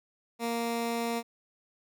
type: tone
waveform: 15% pulse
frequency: 233.1 Hz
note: A#3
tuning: in tune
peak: -23 dBFS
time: 0.39-1.23 s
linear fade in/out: 50 ms
effects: none